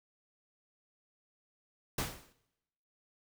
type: noise with exponential decay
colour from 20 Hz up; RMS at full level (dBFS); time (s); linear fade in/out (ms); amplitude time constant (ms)
pink; -31; 1.98-2.33; 5; 75
effects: noise-tail reverb RT60 0.9 s tail -20 dB re dry